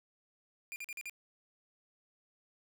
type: tone bursts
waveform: 45% pulse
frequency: 2403 Hz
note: D7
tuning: 39 cents sharp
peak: -40 dBFS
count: 5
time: 0.72-1.096 s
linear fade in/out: 0 ms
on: 40 ms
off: 44 ms
effects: none